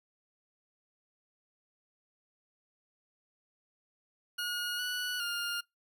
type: tone with pitch steps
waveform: 20% pulse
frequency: 1441 / 1474 / 1411 Hz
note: F#6 / F#6 / F6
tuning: -46 / -7 / +17 cents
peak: -28 dBFS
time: 4.38-5.61 s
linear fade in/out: 10 ms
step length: 410 ms
effects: noise-tail reverb RT60 0.2 s tail -26 dB re dry